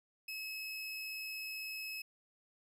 30% pulse tone, 2578 Hz, E7, 39 cents flat, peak -38 dBFS, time 0.28-2.02 s, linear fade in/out 5 ms, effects none

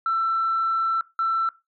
sine tone pair in turn, 1337 / 1337 Hz, E6 / E6, +24 / +24 cents, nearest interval unison, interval 0 cents, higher neither, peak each -19 dBFS, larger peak neither, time 0.06-1.01 / 1.19-1.49 s, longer first, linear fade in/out 2 ms, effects noise-tail reverb RT60 0.2 s tail -17 dB re dry + tanh soft clip ceiling -16 dBFS

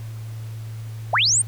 sine linear sweep, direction up, 520 to 9110 Hz, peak -15 dBFS, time 1.13-1.42 s, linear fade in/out 5 ms, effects added 111 Hz sine -30 dBFS peak until 1.47 s + pink hiss -48 dBFS RMS until 1.47 s

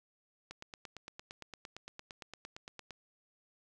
click train, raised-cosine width 0.2 ms, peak -28 dBFS, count 22, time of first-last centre 0.51-2.907 s, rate 8.76 Hz, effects none

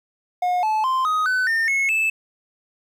triangle tone with pitch steps, 720 / 866.2 / 1042 / 1253.6 / 1508.1 / 1814.3 / 2183 / 2626 Hz, F#5 / A5 / C6 / D#6 / F#6 / A#6 / C#7 / E7, -47 / -27 / -7 / +13 / +33 / -47 / -27 / -7 cents, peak -16 dBFS, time 0.42-2.1 s, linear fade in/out 5 ms, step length 210 ms, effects 9-bit

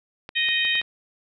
clicks, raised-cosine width 0.3 ms, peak -20 dBFS, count 5, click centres 0.291 / 0.487 / 0.651 / 0.754 / 0.815 s
harmonic tone, 622.3 Hz, D#5, in tune, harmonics 3 / 4 / 5 / 6, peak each -25 / -25 / -26 / -26 dBFS, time 0.35-0.82 s, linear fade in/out 20 ms
effects none

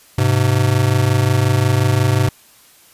square tone pair together, 102.4 / 128 Hz, G#2 / C3, -24 / -38 cents, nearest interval major third, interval 386 cents, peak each -16 dBFS, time 0.18-2.29 s, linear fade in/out 5 ms, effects white hiss -48 dBFS RMS until 2.93 s + resampled to 32000 Hz

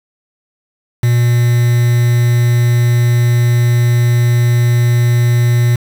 triangle tone with quantisation, 120 Hz, B2, 49 cents flat, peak -6 dBFS, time 1.03-5.76 s, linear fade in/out 5 ms, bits 4, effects none

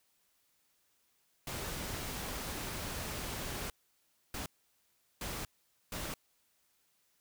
pink noise bursts at uneven times, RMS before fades -40 dBFS, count 4, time 1.47-3.7 / 4.34-4.46 / 5.21-5.45 / 5.92-6.14 s, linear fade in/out 2 ms, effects white hiss -74 dBFS RMS until 7.2 s

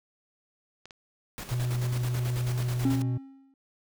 clicks, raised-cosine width 0.2 ms, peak -28 dBFS, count 2, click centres 0.856 / 0.908 s
pink noise with tremolo, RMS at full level -38 dBFS, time 1.38-3.02 s, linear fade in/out 0 ms, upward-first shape square, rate 9.2 Hz, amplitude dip 55%
triangle tone, 122.9 Hz, B2, 8 cents flat, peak -24 dBFS, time 1.51-3.18 s, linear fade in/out 10 ms
triangle tone with exponential decay, 269.9 Hz, C#4, 46 cents flat, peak -19 dBFS, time 2.85-3.54 s, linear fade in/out 2 ms, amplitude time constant 150 ms
effects none

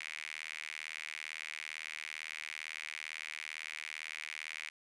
sawtooth tone with high-pass filter, 77.78 Hz, D#2, in tune, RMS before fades -44 dBFS, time 0-4.7 s, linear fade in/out 10 ms, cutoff 2200 Hz, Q 4.6, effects resampled to 24000 Hz + 11-bit

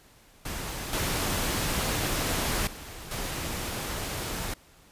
pink noise with level steps, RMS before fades -35 / -28 / -42 / -33 dBFS, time 0.45-4.54 s, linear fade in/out 5 ms, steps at 0.93 / 2.67 / 3.11 s, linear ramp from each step 2 ms, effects pink hiss -57 dBFS RMS until 4.91 s + resampled to 32000 Hz

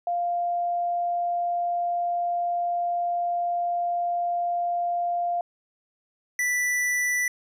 sine / square tone pair in turn, 698 / 1974.2 Hz, F5 / B6, -1 / -1 cents, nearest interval octave + tritone, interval 1800 cents, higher second, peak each -23 dBFS, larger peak neither, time 0.07-5.41 / 6.39-7.28 s, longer first, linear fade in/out 2 ms, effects resampled to 32000 Hz

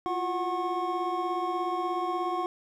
triangle tone cluster, 342.8 / 359.5 / 738 / 1086 Hz, F4 / F#4 / F#5 / C#6, -32 / -50 / -5 / -36 cents, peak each -32 / -34 / -30 / -30 dBFS, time 0.06-2.46 s, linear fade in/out 0 ms, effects none

